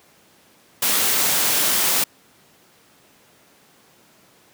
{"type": "noise", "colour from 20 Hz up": "white", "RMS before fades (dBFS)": -19, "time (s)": [0.82, 2.04], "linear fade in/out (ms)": 5, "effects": ["pink hiss -54 dBFS RMS until 4.53 s", "high-pass 150 Hz 12 dB/octave"]}